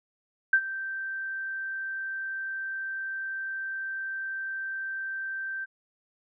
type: tone with ADSR envelope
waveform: sine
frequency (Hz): 1563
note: G6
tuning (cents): -6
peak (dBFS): -15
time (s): 0.53-5.66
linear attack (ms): 4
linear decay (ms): 67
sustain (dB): -16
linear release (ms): 26
effects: none